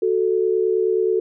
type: tone pair together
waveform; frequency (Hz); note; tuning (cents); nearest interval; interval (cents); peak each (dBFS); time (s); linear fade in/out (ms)
sine; 370.6 / 440; F#4 / A4; +3 / 0; minor third; 297; -19; 0.02-1.2; 5
effects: none